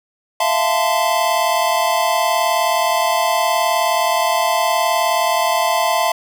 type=chord; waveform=square; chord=F major seventh; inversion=third; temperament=equal with one note detuned; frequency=659.3 / 698.5 / 880 / 1031.5 Hz; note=E5 / F5 / A5 / C6; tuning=0 / 0 / 0 / -25 cents; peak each=-21 dBFS; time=0.4-6.12 s; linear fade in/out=5 ms; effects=none